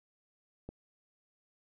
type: click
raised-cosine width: 2 ms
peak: -29 dBFS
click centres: 0.69 s
effects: none